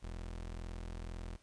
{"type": "tone", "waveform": "30% pulse", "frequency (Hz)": 42.04, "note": "E1", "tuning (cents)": 35, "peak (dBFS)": -39, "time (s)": [0.02, 1.37], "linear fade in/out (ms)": 20, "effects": ["pink hiss -68 dBFS RMS until 1.42 s", "resampled to 22050 Hz"]}